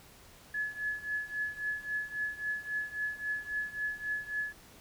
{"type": "tone with tremolo", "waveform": "sine", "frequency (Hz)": 1706, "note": "G#6", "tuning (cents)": 46, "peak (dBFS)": -29, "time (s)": [0.54, 4.53], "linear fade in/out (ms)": 5, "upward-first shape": "triangle", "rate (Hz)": 3.7, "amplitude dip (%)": 90, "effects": ["pink hiss -56 dBFS RMS until 4.8 s"]}